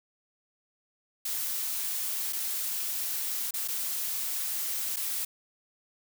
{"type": "noise with dropouts", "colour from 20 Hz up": "blue", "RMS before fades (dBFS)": -32, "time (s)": [1.25, 5.25], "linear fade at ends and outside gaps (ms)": 5, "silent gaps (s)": [[2.326, 2.33], [3.509, 3.538], [3.678, 3.683], [4.962, 4.967]], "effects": []}